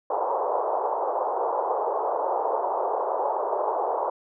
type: band-pass noise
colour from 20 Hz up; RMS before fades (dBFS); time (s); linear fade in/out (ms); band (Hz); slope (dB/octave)
white; -26; 0.1-4.1; 5; 410 to 1000; 48
effects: none